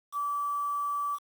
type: tone with quantisation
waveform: sine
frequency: 1155 Hz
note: D6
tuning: 29 cents flat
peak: -28 dBFS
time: 0.12-1.19 s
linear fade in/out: 50 ms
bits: 8
effects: none